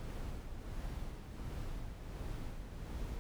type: noise with tremolo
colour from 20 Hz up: brown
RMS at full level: -41 dBFS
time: 0-3.19 s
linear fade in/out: 0 ms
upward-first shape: sine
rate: 1.4 Hz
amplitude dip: 45%
effects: none